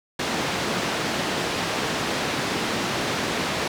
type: band-pass noise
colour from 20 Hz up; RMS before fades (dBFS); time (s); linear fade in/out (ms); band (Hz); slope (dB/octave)
pink; -26; 0.19-3.68; 5; 170 to 5100; 12
effects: none